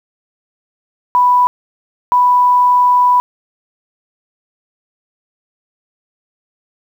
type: tone bursts at uneven times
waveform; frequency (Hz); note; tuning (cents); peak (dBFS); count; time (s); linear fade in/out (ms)
sine; 987.8; B5; 0; -7; 2; 1.15-1.47 / 2.12-3.2; 0
effects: 7-bit